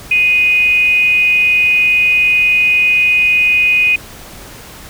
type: tone with frequency modulation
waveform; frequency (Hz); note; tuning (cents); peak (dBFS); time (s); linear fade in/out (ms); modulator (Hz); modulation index
sine; 2484; D#7; -3; -8; 0.11-3.96; 5; 395; 0.25
effects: pink hiss -34 dBFS RMS until 4.89 s